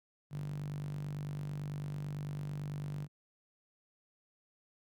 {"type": "tone with high-pass filter", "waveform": "sawtooth", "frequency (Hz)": 49, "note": "G1", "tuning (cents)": 0, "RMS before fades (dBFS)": -40, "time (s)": [0.3, 3.08], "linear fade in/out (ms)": 50, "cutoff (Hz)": 140, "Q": 9.5, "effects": []}